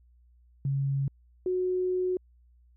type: tone pair in turn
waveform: sine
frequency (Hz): 137.7 / 366.6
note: C#3 / F#4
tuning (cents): -11 / -16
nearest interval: octave + perfect fourth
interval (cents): 1695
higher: second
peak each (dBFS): -25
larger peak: neither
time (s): 0.65-1.08 / 1.46-2.17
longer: second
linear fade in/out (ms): 2
effects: added 60 Hz sine -57 dBFS peak until 2.76 s